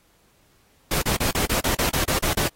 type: noise bursts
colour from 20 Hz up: pink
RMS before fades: -23 dBFS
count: 11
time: 0.91-2.48 s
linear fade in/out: 5 ms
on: 110 ms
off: 36 ms
effects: pink hiss -61 dBFS RMS until 2.55 s + AAC 48 kbps